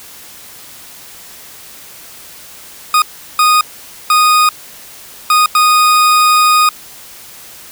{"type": "tone bursts at uneven times", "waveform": "40% pulse", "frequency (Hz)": 1239, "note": "D#6", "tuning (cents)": -8, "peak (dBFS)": -6, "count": 5, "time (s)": [[2.94, 3.02], [3.39, 3.61], [4.1, 4.49], [5.3, 5.46], [5.55, 6.69]], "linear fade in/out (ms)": 2, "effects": ["white hiss -35 dBFS RMS until 7.71 s"]}